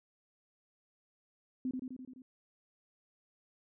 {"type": "tone with echo", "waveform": "sine", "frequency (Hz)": 256.5, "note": "C4", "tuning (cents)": -34, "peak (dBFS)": -32, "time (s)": [1.65, 1.71], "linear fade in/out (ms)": 2, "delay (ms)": 85, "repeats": 6, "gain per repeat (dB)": -3, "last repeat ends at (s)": 2.22, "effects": []}